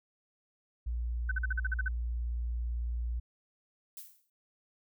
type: tone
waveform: sine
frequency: 59 Hz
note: A#1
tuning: 22 cents sharp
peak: -31 dBFS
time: 0.86-3.2 s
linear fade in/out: 10 ms
type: tone bursts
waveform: sine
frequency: 1519 Hz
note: F#6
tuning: 45 cents sharp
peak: -30 dBFS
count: 9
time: 1.29-1.883 s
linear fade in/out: 5 ms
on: 25 ms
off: 46 ms
type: noise with exponential decay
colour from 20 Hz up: violet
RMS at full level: -42 dBFS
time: 3.97-4.3 s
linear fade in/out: 2 ms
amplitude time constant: 71 ms
effects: none